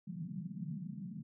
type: band-pass noise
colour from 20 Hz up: white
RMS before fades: -43 dBFS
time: 0.07-1.23 s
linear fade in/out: 10 ms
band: 150 to 200 Hz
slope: 48 dB/octave
effects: none